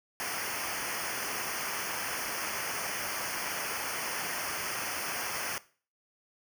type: noise with comb filter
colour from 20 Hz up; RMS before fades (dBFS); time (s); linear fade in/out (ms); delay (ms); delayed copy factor
pink; -35; 0.2-5.58; 0; 0.26; -1
effects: noise-tail reverb RT60 0.4 s tail -18 dB re dry